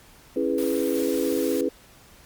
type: chord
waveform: sine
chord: C# minor seventh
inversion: none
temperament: equal with one note detuned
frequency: 273.4 / 329.6 / 415.3 / 493.9 Hz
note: C#4 / E4 / G#4 / B4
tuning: -24 / 0 / 0 / 0 cents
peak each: -27 dBFS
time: 0.36-1.69 s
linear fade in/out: 5 ms
type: noise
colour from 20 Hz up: white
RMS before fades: -37 dBFS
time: 0.58-1.61 s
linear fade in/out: 2 ms
effects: pink hiss -52 dBFS RMS until 2.25 s + Opus 48 kbps